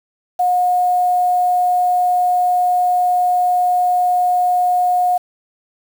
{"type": "tone with quantisation", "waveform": "sine", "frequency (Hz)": 721, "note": "F#5", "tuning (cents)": -45, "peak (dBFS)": -12, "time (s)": [0.39, 5.18], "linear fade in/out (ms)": 10, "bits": 6, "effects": []}